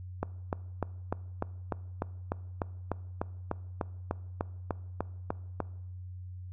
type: click train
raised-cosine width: 1 ms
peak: -16 dBFS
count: 19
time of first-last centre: 0.23-5.603 s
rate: 3.35 Hz
effects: noise-tail reverb RT60 0.9 s tail -21 dB re dry + added 91 Hz sine -40 dBFS peak until 6.52 s